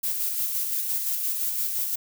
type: noise with tremolo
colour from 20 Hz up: violet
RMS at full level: -26 dBFS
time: 0.03-1.96 s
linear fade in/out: 10 ms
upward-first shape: square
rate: 5.8 Hz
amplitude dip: 30%
effects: none